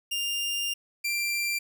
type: tone pair in turn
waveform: sawtooth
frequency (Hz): 2801 / 2364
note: F7 / D7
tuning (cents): +4 / +11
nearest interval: minor third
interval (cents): 293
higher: first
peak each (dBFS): -24 / -23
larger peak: second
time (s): 0.11-0.74 / 1.04-1.59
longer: first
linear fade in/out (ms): 10
effects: none